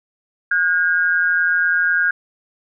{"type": "tone pair together", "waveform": "sine", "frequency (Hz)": [1445.2, 1617], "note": ["F#6", "G#6"], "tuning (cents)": [-41, -47], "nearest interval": "major second", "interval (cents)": 194, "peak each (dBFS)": [-18, -16], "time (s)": [0.51, 2.11], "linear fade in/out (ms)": 5, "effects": []}